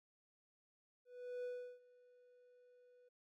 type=tone with ADSR envelope; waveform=triangle; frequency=493.9 Hz; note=B4; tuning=in tune; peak=-39 dBFS; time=1.05-3.09 s; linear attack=390 ms; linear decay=350 ms; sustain=-24 dB; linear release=10 ms; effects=none